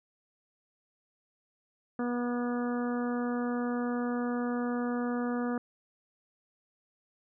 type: harmonic tone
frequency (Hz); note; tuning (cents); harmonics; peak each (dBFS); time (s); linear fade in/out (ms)
242.6; B3; -31; 1 / 2 / 3 / 4 / 5 / 6 / 7; -30 / -36 / -41 / -46 / -42 / -45 / -48; 1.99-5.58; 2
effects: none